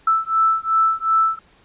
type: beating tone pair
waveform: sine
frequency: 1318.5 / 1321.2 Hz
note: E6 / E6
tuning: 0 / +4 cents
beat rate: 2.7 Hz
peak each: -18 dBFS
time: 0.07-1.39 s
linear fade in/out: 5 ms
effects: pink hiss -54 dBFS RMS until 1.64 s + resampled to 8000 Hz